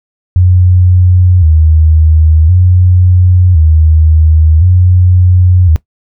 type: tone with vibrato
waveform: sine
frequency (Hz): 84.4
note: E2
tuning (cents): +41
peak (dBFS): -3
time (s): 0.36-5.76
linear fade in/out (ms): 0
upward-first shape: square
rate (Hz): 0.47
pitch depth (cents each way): 120
effects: noise-tail reverb RT60 0.1 s tail -18 dB re dry